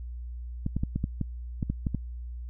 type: clicks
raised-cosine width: 5 ms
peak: -15 dBFS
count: 10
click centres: 0.664 / 0.766 / 0.835 / 0.96 / 1.041 / 1.213 / 1.628 / 1.7 / 1.868 / 1.947 s
effects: added 60 Hz sine -35 dBFS peak until 2.49 s